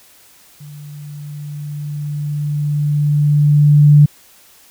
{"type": "tone with level ramp", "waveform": "sine", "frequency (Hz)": 147.2, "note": "D3", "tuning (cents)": 4, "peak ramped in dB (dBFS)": [-32, -3], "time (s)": [0.6, 4.06], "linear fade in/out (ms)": 10, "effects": ["white hiss -47 dBFS RMS until 4.7 s"]}